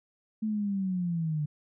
sine linear sweep, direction down, 220 to 146.83 Hz, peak -27 dBFS, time 0.42-1.46 s, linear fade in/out 10 ms, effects none

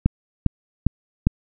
click train, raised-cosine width 5 ms, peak -3 dBFS, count 4, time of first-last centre 0.06-1.27 s, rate 2.48 Hz, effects none

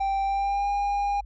triangle tone with pitch glide, 784 to 808.8 Hz, G5 to G#5, 0 to -46 cents, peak -21 dBFS, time 0-1.21 s, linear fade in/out 10 ms, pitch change +54 cents, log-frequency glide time 0.24-0.69 s, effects added 50 Hz sine -39 dBFS peak until 1.25 s + resampled to 16000 Hz

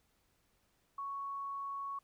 sine tone, 1111 Hz, C#6, 4 cents sharp, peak -38 dBFS, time 0.98-1.99 s, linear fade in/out 5 ms, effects pink hiss -75 dBFS RMS until 2.03 s

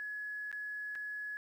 sine tone with dropouts, 1692 Hz, G#6, 32 cents sharp, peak -38 dBFS, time 0-1.37 s, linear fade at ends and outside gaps 0 ms, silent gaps 0.515-0.527 / 0.952-0.956 s, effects 11-bit

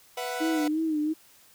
sawtooth chord, B suspended fourth, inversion none, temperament equal with one note detuned, 493.9 / 666.1 / 740 Hz, B4 / E5 / F#5, 0 / +18 / 0 cents, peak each -30 / -34 / -30 dBFS, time 0.17-0.68 s, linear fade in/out 5 ms
sine tone with vibrato, 311.1 Hz, D#4, in tune, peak -24 dBFS, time 0.4-1.14 s, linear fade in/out 20 ms, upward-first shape sine, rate 2.9 Hz, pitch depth 68 cents each way
effects white hiss -57 dBFS RMS until 1.54 s

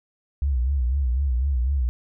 sine tone with vibrato, 65.41 Hz, C2, in tune, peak -19 dBFS, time 0.42-1.89 s, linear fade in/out 0 ms, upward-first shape sine, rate 4 Hz, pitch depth 150 cents each way, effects none

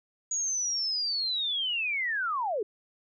sine linear sweep, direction down, 6780 to 377.5 Hz, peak -27 dBFS, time 0.31-2.63 s, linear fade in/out 5 ms, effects none

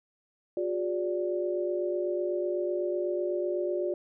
sine tone cluster, 359.3 / 407.3 / 583 Hz, F4 / G#4 / D5, +49 / -34 / -13 cents, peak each -29 / -37 / -32 dBFS, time 0.57-3.94 s, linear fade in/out 2 ms, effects none

